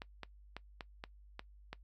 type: clicks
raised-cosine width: 0.3 ms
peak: -27 dBFS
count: 7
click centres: 0.019 / 0.233 / 0.566 / 0.808 / 1.039 / 1.394 / 1.73 s
effects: noise-tail reverb RT60 0.1 s tail -20 dB re dry + added 50 Hz sine -56 dBFS peak until 1.83 s